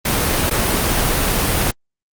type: noise with dropouts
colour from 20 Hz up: pink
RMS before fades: -17 dBFS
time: 0.05-1.71 s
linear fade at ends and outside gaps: 5 ms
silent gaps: 0.498-0.509 s
effects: Opus 32 kbps